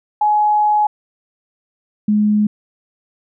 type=tone pair in turn; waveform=sine; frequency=842 / 210.1 Hz; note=G#5 / G#3; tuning=+24 / +20 cents; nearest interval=2 octaves; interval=2404 cents; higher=first; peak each=-11 dBFS; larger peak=neither; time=0.21-0.87 / 2.08-2.47 s; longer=first; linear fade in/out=5 ms; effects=none